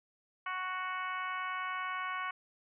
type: harmonic tone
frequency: 370.2 Hz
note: F#4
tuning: 1 cent sharp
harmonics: 2 / 3 / 4 / 5 / 6 / 7 / 8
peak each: -47 / -37 / -41 / -46 / -43 / -52 / -51 dBFS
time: 0.46-2.31 s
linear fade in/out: 5 ms
effects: none